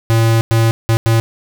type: tone bursts at uneven times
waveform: square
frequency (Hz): 113.7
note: A#2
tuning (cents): -43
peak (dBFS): -10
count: 4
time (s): 0.1-0.41 / 0.51-0.71 / 0.89-0.97 / 1.06-1.2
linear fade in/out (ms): 0
effects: none